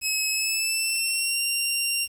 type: tone with pitch glide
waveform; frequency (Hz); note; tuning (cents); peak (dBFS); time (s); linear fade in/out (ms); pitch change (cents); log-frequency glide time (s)
15% pulse; 2569 to 2769; E7 to F7; -45 to -15; -16; 0.01-2.08; 50; +130; 0.29-1.4
effects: 8-bit